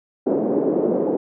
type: band-pass noise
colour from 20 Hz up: white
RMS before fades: -20 dBFS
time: 0.26-1.17 s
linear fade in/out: 10 ms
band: 230 to 490 Hz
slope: 24 dB/octave
effects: none